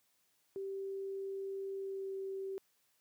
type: tone with pitch glide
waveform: sine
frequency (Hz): 389.7 to 386.6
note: G4 to G4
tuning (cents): -10 to -24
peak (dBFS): -38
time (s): 0.56-2.58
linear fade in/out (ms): 0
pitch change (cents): -14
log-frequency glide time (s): 1.76-2.14
effects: white hiss -75 dBFS RMS until 3 s + high-pass 80 Hz 12 dB/octave